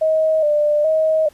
sine tone with vibrato, 613 Hz, D#5, 26 cents flat, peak -13 dBFS, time 0.01-1.29 s, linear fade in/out 10 ms, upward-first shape square, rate 1.2 Hz, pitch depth 52 cents each way, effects pink hiss -52 dBFS RMS until 1.33 s + resampled to 32000 Hz

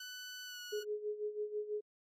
15% pulse tone with pitch glide, 1495 to 1465.1 Hz, F#6 to F#6, +17 to -17 cents, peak -39 dBFS, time 0-0.83 s, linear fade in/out 5 ms, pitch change -34 cents, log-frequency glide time 0.45-0.6 s
sine tone with tremolo, 420.7 Hz, G#4, 22 cents sharp, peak -34 dBFS, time 0.72-1.81 s, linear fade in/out 10 ms, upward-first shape sine, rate 6.1 Hz, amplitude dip 75%
effects AAC 48 kbps

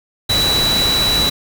sine tone in noise, 3936 Hz, B7, 7 cents flat, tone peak -14 dBFS, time 0.29-1.3 s, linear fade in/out 10 ms, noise pink, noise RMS -20 dBFS, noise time 0.29-1.3 s, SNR +3 dB, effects none

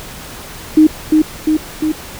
sine tone with echo, 310.1 Hz, D#4, 6 cents flat, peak -3 dBFS, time 0.77-0.87 s, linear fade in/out 5 ms, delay 350 ms, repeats 3, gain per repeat -3 dB, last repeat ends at 1.92 s, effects pink hiss -31 dBFS RMS until 2.19 s

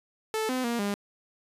sawtooth tone with pitch steps, 437.9 / 255.7 / 235.9 / 202.4 Hz, A4 / C4 / A#3 / G#3, -8 / -40 / +21 / -44 cents, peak -23 dBFS, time 0.34-0.94 s, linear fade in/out 0 ms, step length 150 ms, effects resampled to 32000 Hz

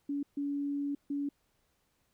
sine tone bursts at uneven times, 284.4 Hz, C#4, 45 cents sharp, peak -31 dBFS, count 3, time 0.09-0.23 / 0.37-0.95 / 1.1-1.29 s, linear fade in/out 5 ms, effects pink hiss -75 dBFS RMS until 2.13 s

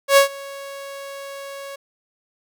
sawtooth tone with ADSR envelope, 554.4 Hz, C#5, in tune, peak -4 dBFS, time 0.08-1.76 s, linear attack 90 ms, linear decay 110 ms, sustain -24 dB, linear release 8 ms, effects none

